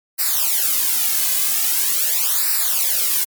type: noise with flanger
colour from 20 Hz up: blue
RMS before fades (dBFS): -18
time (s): 0.18-3.25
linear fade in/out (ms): 20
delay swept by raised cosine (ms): 0.3 to 2.2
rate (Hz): 0.43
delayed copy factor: -1
effects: MP3 96 kbps